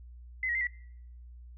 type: tone with pitch steps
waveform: sine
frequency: 2040 / 1902 / 2077 / 1948 Hz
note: C7 / A#6 / C7 / B6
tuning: -44 / +34 / -13 / -24 cents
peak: -28 dBFS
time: 0.43-0.67 s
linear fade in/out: 2 ms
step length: 60 ms
effects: noise-tail reverb RT60 0.7 s tail -24 dB re dry + added 60 Hz sine -46 dBFS peak until 1.57 s